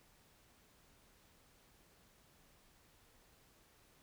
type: silence
effects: pink hiss -68 dBFS RMS until 4.02 s